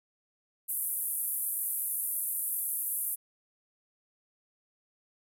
pink band-pass noise, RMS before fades -33 dBFS, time 0.68-3.16 s, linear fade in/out 20 ms, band 10000 to 14000 Hz, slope 48 dB/octave, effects none

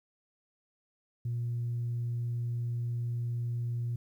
sine tone, 119.1 Hz, A#2, 38 cents sharp, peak -29 dBFS, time 1.25-3.96 s, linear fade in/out 5 ms, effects tanh soft clip ceiling -27 dBFS + 11-bit

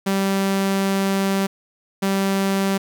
sawtooth tone pair in turn, 194.9 / 194.9 Hz, G3 / G3, -10 / -10 cents, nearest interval unison, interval 0 cents, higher neither, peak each -14 dBFS, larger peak neither, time 0.06-1.47 / 2.02-2.78 s, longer first, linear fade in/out 10 ms, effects 9-bit

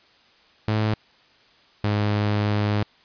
sawtooth tone pair in turn, 108 / 104.17 Hz, A2 / G#2, -32 / +6 cents, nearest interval minor second, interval 62 cents, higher first, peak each -16 dBFS, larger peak neither, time 0.68-0.94 / 1.84-2.83 s, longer second, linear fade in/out 0 ms, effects white hiss -56 dBFS RMS until 3.04 s + resampled to 11025 Hz

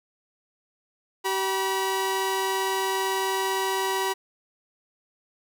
sawtooth tone pair together, 383.4 / 967.4 Hz, G4 / B5, -38 / -36 cents, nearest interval octave + major third, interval 1602 cents, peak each -23 dBFS, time 1.24-4.14 s, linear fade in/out 20 ms, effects none

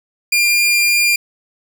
sawtooth tone, 2401 Hz, D7, 38 cents sharp, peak -8 dBFS, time 0.32-1.16 s, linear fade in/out 5 ms, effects none

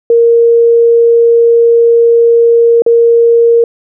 sine tone with dropouts, 466.2 Hz, A#4, in tune, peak -3 dBFS, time 0.1-3.64 s, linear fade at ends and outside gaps 2 ms, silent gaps 2.821-2.863 s, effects none

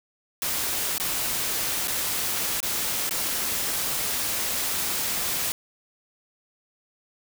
white noise with dropouts, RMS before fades -27 dBFS, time 0.42-5.52 s, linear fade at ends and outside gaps 1 ms, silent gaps 0.981-0.999 / 1.874-1.88 / 2.604-2.629 / 3.094-3.109 s, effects none

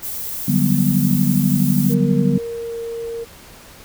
violet noise, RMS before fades -27 dBFS, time 0.02-1.95 s, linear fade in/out 20 ms
sine chord, G major seventh, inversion second, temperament just, 147 / 183.75 / 196 / 245 Hz, D3 / F#3 / G3 / B3, +2 / -12 / 0 / -14 cents, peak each -19 dBFS, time 0.48-2.38 s, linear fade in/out 5 ms
sine tone with pitch glide, 466.2 to 462.7 Hz, A#4 to A#4, 0 to -13 cents, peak -24 dBFS, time 1.89-3.25 s, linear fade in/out 20 ms, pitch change -13 cents, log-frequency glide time 2.5-2.8 s
effects pink hiss -42 dBFS RMS until 3.84 s

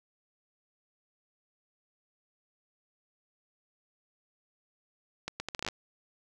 accelerating click train, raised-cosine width 0.2 ms, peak -17 dBFS, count 10, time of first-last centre 5.28-5.686 s, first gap 120 ms, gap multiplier 0.72, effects none

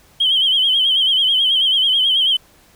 triangle tone with vibrato, 3136 Hz, G7, in tune, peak -9 dBFS, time 0.2-2.37 s, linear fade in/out 10 ms, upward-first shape sine, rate 9.2 Hz, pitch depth 78 cents each way, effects tanh soft clip ceiling -10 dBFS + pink hiss -51 dBFS RMS until 2.75 s

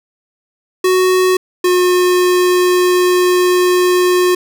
square tone pair in turn, 370 / 360.9 Hz, F#4 / F#4, 0 / -43 cents, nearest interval unison, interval 43 cents, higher first, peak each -10 dBFS, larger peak neither, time 0.84-1.37 / 1.64-4.35 s, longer second, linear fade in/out 5 ms, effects none

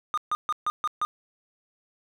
triangle tone bursts, 1220 Hz, D#6, 34 cents flat, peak -21 dBFS, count 6, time 0.14-1.05 s, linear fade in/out 0 ms, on 35 ms, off 140 ms, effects none

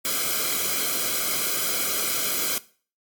white noise with comb filter, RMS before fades -25 dBFS, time 0.05-2.58 s, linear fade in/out 0 ms, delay 1.1 ms, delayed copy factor -0.95, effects noise-tail reverb RT60 0.4 s tail -18 dB re dry + MP3 96 kbps

